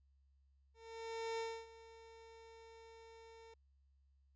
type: tone with ADSR envelope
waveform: 30% pulse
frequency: 453.7 Hz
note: A#4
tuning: 47 cents flat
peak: -36 dBFS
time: 0.74-3.54 s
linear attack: 640 ms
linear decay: 280 ms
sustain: -18 dB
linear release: 4 ms
effects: added 68 Hz sine -69 dBFS peak until 4.35 s + resampled to 16000 Hz